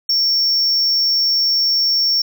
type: tone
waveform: triangle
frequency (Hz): 5470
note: F8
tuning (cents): -37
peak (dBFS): -12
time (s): 0.09-2.22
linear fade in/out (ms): 5
effects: none